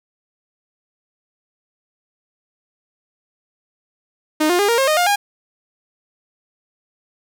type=tone with pitch steps; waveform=sawtooth; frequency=308.2 / 354 / 406.7 / 467.1 / 536.6 / 616.4 / 708.1 / 813.3 Hz; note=D#4 / F4 / G#4 / A#4 / C5 / D#5 / F5 / G#5; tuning=-16 / +23 / -36 / +3 / +44 / -16 / +24 / -36 cents; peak=-10 dBFS; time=4.4-5.16 s; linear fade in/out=10 ms; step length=95 ms; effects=none